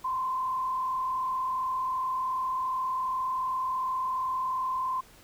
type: tone with frequency modulation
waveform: sine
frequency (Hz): 1035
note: C6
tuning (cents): -19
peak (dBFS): -27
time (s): 0.04-5.01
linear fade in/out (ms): 10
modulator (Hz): 37.3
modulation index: 0.66
effects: pink hiss -55 dBFS RMS until 5.23 s